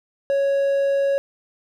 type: tone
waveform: triangle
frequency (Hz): 554.4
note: C#5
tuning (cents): 0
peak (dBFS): -15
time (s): 0.3-1.18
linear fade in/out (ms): 0
effects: none